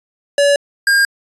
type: tone pair in turn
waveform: square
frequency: 570 / 1612.2 Hz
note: C#5 / G6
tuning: +48 / +48 cents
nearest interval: octave + tritone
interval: 1800 cents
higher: second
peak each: -10 / -10 dBFS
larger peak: neither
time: 0.38-0.56 / 0.87-1.05 s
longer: neither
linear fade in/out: 2 ms
effects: resampled to 24000 Hz